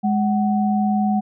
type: tone pair together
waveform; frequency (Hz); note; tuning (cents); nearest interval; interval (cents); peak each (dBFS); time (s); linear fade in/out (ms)
sine; 207.7 / 747.5; G#3 / F#5; 0 / +17; octave + minor seventh; 2217; -17 / -22; 0.03-1.21; 20
effects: none